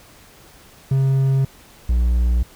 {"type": "tone pair in turn", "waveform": "triangle", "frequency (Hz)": [134.6, 59.96], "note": ["C3", "A#1"], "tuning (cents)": [49, 49], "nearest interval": "octave + major second", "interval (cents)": 1400, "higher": "first", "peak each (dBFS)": -12, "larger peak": "neither", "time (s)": [[0.91, 1.45], [1.89, 2.43]], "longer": "neither", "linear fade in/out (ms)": 5, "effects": ["pink hiss -47 dBFS RMS until 2.55 s"]}